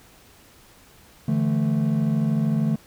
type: chord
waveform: triangle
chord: D suspended second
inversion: none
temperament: equal with one note detuned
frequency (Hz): 146.83 / 166.83 / 220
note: D3 / E3 / A3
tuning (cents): 0 / +21 / 0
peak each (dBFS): -21 / -23 / -20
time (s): 1.28-2.76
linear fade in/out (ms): 5
effects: tanh soft clip ceiling -10 dBFS + pink hiss -52 dBFS RMS until 2.86 s